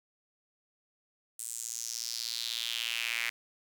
sawtooth tone with high-pass filter sweep, 116.5 Hz, A#2, 1 cent flat, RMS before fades -36 dBFS, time 1.39-3.3 s, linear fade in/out 5 ms, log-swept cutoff 8600 to 2100 Hz, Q 3.7, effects none

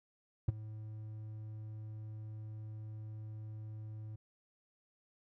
triangle tone with ADSR envelope, 108.2 Hz, A2, 29 cents flat, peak -22 dBFS, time 0.48-4.16 s, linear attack 7 ms, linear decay 19 ms, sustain -19 dB, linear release 7 ms, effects none

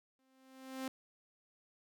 sawtooth tone with exponential growth, 263 Hz, C4, 9 cents sharp, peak -33 dBFS, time 0.19-0.88 s, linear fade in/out 1 ms, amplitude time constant 150 ms, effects none

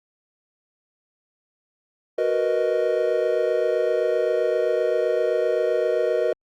triangle chord, B major seventh, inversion second, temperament equal, 370 / 466.2 / 493.9 / 622.3 Hz, F#4 / A#4 / B4 / D#5, 0 / 0 / 0 / 0 cents, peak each -25 / -22 / -23 / -22 dBFS, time 2.18-6.33 s, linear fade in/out 5 ms, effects Opus 48 kbps

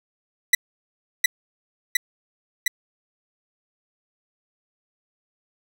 sawtooth tone with echo, 1972 Hz, B6, 3 cents flat, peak -8 dBFS, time 0.53-0.55 s, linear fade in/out 5 ms, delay 710 ms, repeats 3, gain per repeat -2 dB, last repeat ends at 2.68 s, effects none

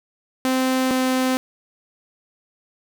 sawtooth tone pair in turn, 259.4 / 258.2 Hz, C4 / C4, -15 / -23 cents, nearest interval unison, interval 8 cents, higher first, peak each -14 dBFS, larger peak neither, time 0.45-0.91 / 0.91-1.37 s, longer neither, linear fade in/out 0 ms, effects 9-bit

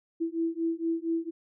sine beating tone pair, 328.3 / 332.6 Hz, E4 / E4, -7 / +16 cents, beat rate 4.3 Hz, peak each -30 dBFS, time 0.2-1.31 s, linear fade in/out 20 ms, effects none

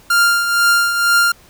45% pulse tone with tremolo, 1396.9 Hz, F6, in tune, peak -9 dBFS, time 0.1-1.32 s, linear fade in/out 5 ms, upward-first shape triangle, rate 2.1 Hz, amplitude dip 60%, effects pink hiss -47 dBFS RMS until 1.49 s

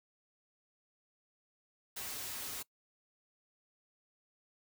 white noise with comb filter, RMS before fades -42 dBFS, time 1.96-2.63 s, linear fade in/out 10 ms, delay 5.9 ms, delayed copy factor -0.6, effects noise-tail reverb RT60 0.1 s tail -22 dB re dry

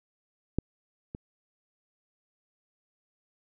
clicks, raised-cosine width 3 ms, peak -13 / -24 dBFS, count 2, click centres 0.586 / 1.149 s, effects none

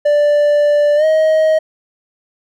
triangle tone with pitch glide, 587.3 to 629.5 Hz, D5 to D#5, 0 to +20 cents, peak -7 dBFS, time 0.05-1.59 s, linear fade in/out 10 ms, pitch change +120 cents, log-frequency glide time 0.96-1.05 s, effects none

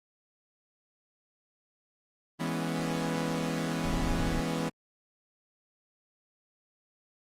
sawtooth chord, C# minor seventh, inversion first, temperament equal, 164.81 / 207.7 / 246.9 / 277.2 Hz, E3 / G#3 / B3 / C#4, 0 / 0 / 0 / 0 cents, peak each -29 / -34 / -31 / -33 dBFS, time 2.39-4.7 s, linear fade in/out 20 ms
brown noise, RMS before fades -32 dBFS, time 3.84-4.4 s, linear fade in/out 0 ms
effects low-pass 11000 Hz 12 dB/octave + Opus 24 kbps

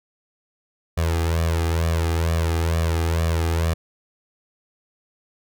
sawtooth tone with flanger, 82.41 Hz, E2, in tune, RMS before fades -21 dBFS, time 0.97-3.74 s, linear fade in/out 10 ms, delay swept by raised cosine 1.7 to 2.5 ms, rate 2.2 Hz, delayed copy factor +0.75, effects none

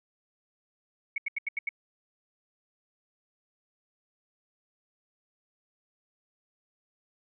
sine tone bursts, 2217 Hz, C#7, in tune, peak -27 dBFS, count 6, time 1.16-1.691 s, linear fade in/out 5 ms, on 21 ms, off 81 ms, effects none

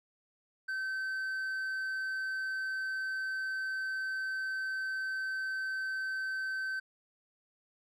sine tone with hard clipping, 1541 Hz, G6, 30 cents flat, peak -34 dBFS, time 0.68-6.8 s, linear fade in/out 10 ms, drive 3 dB, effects none

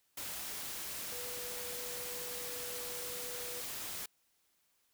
sine tone in noise, 490 Hz, B4, 14 cents flat, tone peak -47 dBFS, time 1.12-3.61 s, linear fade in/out 5 ms, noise white, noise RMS -42 dBFS, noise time 0.17-4.06 s, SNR -8 dB, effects white hiss -75 dBFS RMS until 4.93 s

